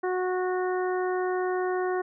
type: harmonic tone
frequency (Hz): 366.9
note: F#4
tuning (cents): -15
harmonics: 1 / 2 / 3 / 4 / 5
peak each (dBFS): -26 / -32 / -36 / -38 / -40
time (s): 0.03-2.02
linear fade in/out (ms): 10
effects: none